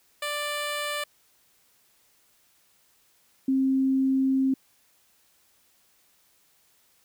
10% pulse / sine tone pair in turn, 589 / 266 Hz, D5 / C4, +5 / +29 cents, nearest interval octave + major second, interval 1376 cents, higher first, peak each -20 dBFS, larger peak neither, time 0.22-1.04 / 3.48-4.54 s, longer second, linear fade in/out 5 ms, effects white hiss -64 dBFS RMS until 7.04 s

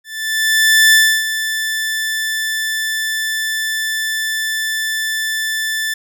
sawtooth tone with ADSR envelope, 1760 Hz, A6, in tune, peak -3 dBFS, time 0.04-5.94 s, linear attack 890 ms, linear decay 300 ms, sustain -11 dB, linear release 6 ms, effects none

